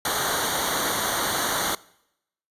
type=noise with comb filter; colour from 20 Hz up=pink; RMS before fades=-25 dBFS; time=0.05-1.75 s; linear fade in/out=2 ms; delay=0.39 ms; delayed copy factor=-0.95; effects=noise-tail reverb RT60 0.8 s tail -22 dB re dry + resampled to 32000 Hz